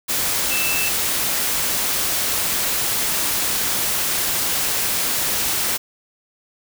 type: tone in noise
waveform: sine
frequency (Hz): 2653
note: E7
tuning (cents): +10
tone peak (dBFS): -23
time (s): 0.5-0.9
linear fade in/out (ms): 20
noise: white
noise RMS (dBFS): -21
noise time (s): 0.08-5.78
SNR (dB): -5
effects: none